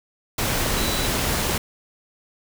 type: tone in noise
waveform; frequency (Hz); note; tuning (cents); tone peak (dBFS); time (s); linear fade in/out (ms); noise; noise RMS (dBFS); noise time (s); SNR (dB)
sine; 3952; B7; 0; -30; 0.77-1.07; 5; pink; -23; 0.38-1.58; -10
effects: none